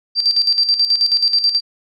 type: tone with tremolo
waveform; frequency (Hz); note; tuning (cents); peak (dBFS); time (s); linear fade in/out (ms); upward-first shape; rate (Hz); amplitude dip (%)
sine; 4699; D8; 0; -10; 0.15-1.61; 50; square; 9.3; 65
effects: none